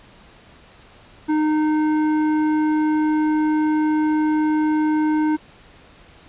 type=tone with hard clipping; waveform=triangle; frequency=307.3 Hz; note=D#4; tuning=21 cents flat; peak=-18 dBFS; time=1.28-5.37 s; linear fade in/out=20 ms; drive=14 dB; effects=pink hiss -48 dBFS RMS until 6.28 s + resampled to 8000 Hz